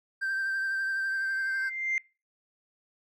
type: tone with vibrato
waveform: triangle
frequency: 1568 Hz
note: G6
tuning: in tune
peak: -25 dBFS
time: 0.21-1.7 s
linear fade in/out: 20 ms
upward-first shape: triangle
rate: 12 Hz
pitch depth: 26 cents each way
type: tone with exponential growth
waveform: sine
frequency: 2093 Hz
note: C7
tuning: in tune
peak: -22 dBFS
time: 1.1-1.98 s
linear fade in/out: 1 ms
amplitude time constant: 190 ms
effects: noise-tail reverb RT60 0.3 s tail -24 dB re dry + tanh soft clip ceiling -22 dBFS